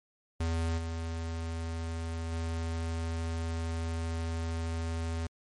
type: tone with level steps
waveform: square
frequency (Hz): 82.41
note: E2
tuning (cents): 0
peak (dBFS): -29 / -34 / -32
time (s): 0.4-5.27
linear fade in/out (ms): 5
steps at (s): 0.77 / 2.31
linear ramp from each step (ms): 20
effects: MP3 48 kbps